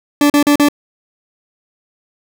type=tone bursts; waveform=40% pulse; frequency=290.4 Hz; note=D4; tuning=19 cents flat; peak=-7 dBFS; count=4; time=0.21-0.686 s; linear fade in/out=2 ms; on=89 ms; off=40 ms; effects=none